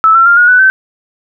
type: tone with pitch steps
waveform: sine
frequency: 1309 / 1352 / 1396.5 / 1442.4 / 1489.8 / 1538.8 Hz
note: E6 / E6 / F6 / F#6 / F#6 / G6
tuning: -13 / +43 / -1 / -45 / +11 / -33 cents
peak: -3 dBFS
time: 0.04-0.7 s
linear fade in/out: 0 ms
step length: 110 ms
effects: none